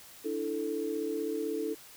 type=chord; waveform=sine; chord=D suspended second; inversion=none; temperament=equal; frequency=293.7 / 329.6 / 440 Hz; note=D4 / E4 / A4; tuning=0 / 0 / 0 cents; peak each=-37 / -36 / -33 dBFS; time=0.24-1.75 s; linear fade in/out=20 ms; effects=white hiss -52 dBFS RMS until 1.96 s